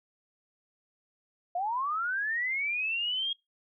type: linear sweep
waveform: sine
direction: up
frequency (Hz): 682 to 3280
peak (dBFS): -28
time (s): 1.55-3.33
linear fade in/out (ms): 5
effects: noise-tail reverb RT60 0.2 s tail -25 dB re dry